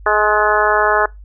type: harmonic tone with a mistuned harmonic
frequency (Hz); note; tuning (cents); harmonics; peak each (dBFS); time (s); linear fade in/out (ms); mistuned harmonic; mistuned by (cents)
211; G#3; +28; 2 / 3 / 4 / 5 / 6 / 7 / 8; -19 / -19 / -19 / -19 / -19 / -19 / -19; 0.06-1.06; 5; 8; +24
effects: noise-tail reverb RT60 0.2 s tail -23 dB re dry + added 50 Hz sine -34 dBFS peak until 1.24 s